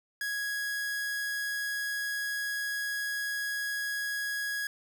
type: tone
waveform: 45% pulse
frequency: 1661.2 Hz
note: G#6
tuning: in tune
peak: -31 dBFS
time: 0.21-4.67 s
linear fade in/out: 2 ms
effects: none